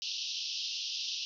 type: band-pass noise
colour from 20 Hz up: white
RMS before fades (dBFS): -37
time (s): 0.02-1.25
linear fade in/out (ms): 0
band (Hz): 2700 to 5800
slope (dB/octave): 96
effects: none